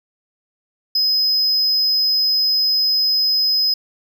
triangle tone, 5060 Hz, D#8, 28 cents sharp, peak -13 dBFS, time 0.95-3.74 s, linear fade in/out 5 ms, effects none

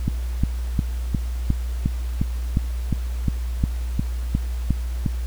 click train, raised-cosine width 5 ms, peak -7 dBFS, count 15, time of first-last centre 0.08-5.062 s, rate 2.81 Hz, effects added 60 Hz sine -23 dBFS peak until 5.26 s + pink hiss -44 dBFS RMS until 5.26 s

